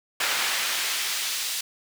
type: noise with high-pass filter sweep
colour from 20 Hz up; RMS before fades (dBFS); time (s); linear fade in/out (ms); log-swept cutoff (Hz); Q
brown; -27; 0.2-1.61; 5; 1700 to 4300; 0.76
effects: none